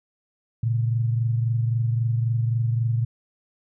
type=tone pair together; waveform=sine; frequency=114.84 / 138.59 Hz; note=A#2 / C#3; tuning=-25 / 0 cents; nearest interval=minor third; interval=325 cents; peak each=-20 / -29 dBFS; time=0.63-3.05 s; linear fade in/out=5 ms; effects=none